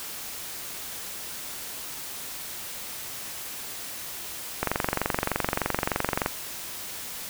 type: click train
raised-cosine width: 0.5 ms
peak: -8 dBFS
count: 39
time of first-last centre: 4.63-6.261 s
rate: 23.3 Hz
effects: white hiss -37 dBFS RMS until 7.29 s